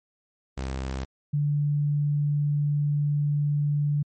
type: tone pair in turn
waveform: sawtooth / sine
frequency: 65.9 / 146.2 Hz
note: C2 / D3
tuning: +13 / -7 cents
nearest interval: octave + major second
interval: 1380 cents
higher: second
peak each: -25 / -21 dBFS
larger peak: second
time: 0.57-1.05 / 1.33-4.03 s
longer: second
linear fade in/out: 10 ms
effects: MP3 32 kbps